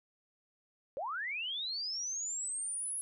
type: linear sweep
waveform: sine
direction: up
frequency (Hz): 493.9 to 10700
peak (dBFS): -35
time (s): 0.97-3.01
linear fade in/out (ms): 0
effects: none